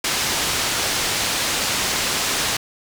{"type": "low-pass noise", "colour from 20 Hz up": "white", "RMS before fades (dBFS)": -22, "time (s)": [0.04, 2.57], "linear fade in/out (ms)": 5, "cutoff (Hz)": 6600, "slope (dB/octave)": 12, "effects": []}